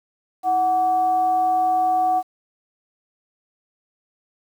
sine tone with frequency modulation, 740 Hz, F#5, in tune, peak -16 dBFS, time 0.43-2.23 s, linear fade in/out 50 ms, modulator 415 Hz, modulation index 0.28, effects 8-bit

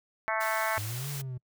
harmonic tone, 220 Hz, A3, in tune, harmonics 3 / 4 / 5 / 6 / 7 / 8 / 9 / 10, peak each -33 / -34 / -35 / -36 / -36 / -37 / -38 / -38 dBFS, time 0.28-0.78 s, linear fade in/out 0 ms
white high-pass noise, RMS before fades -40 dBFS, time 0.4-1.22 s, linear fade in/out 10 ms, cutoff 470 Hz, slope 24 dB/octave
triangle exponential two-way sweep, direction up then down, 98 to 144.8 to 123.2 Hz, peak -32 dBFS, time 0.77-1.38 s, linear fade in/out 10 ms, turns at 1.1 s
effects noise-tail reverb RT60 0.1 s tail -26 dB re dry

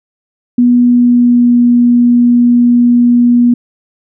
sine tone with pitch glide, 243.7 to 241.2 Hz, B3 to B3, -23 to -41 cents, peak -4 dBFS, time 0.58-3.54 s, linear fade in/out 5 ms, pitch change -18 cents, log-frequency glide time 0.83-1.59 s, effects none

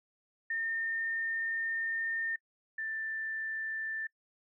sine tone pair in turn, 1817 / 1773.4 Hz, A#6 / A6, -45 / +13 cents, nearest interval unison, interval 42 cents, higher first, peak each -31 / -34 dBFS, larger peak first, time 0.5-2.36 / 2.78-4.07 s, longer first, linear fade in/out 5 ms, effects noise-tail reverb RT60 0.1 s tail -26 dB re dry

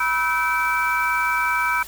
sine tone cluster, 975 / 1300 / 1537 / 2315 Hz, B5 / E6 / G6 / D7, -23 / -24 / -35 / -25 cents, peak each -24 dBFS, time 0-1.83 s, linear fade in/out 5 ms, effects added 50 Hz sine -45 dBFS peak until 1.87 s + white hiss -39 dBFS RMS until 1.87 s

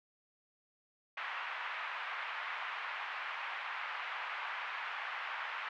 pink band-pass noise, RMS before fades -41 dBFS, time 1.17-5.69 s, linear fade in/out 5 ms, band 930 to 2600 Hz, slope 24 dB/octave, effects none

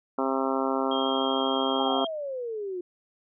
harmonic tone, 133.7 Hz, C3, 38 cents sharp, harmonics 2 / 3 / 4 / 5 / 6 / 7 / 8 / 9 / 10, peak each -29 / -31 / -32 / -33 / -34 / -34 / -35 / -36 / -36 dBFS, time 0.18-2.05 s, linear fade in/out 5 ms
sine tone with vibrato, 3226 Hz, G7, 49 cents sharp, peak -31 dBFS, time 0.91-2.07 s, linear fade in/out 5 ms, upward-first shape triangle, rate 13 Hz, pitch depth 9 cents each way
sine exponential sweep, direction down, 838 to 350 Hz, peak -30 dBFS, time 1.79-2.81 s, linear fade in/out 5 ms
effects none

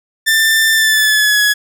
sawtooth tone with pitch glide, 1782 to 1683.9 Hz, A6 to G#6, +22 to +23 cents, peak -6 dBFS, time 0.26-1.54 s, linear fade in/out 20 ms, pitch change -99 cents, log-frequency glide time 0.74-1.4 s, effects none

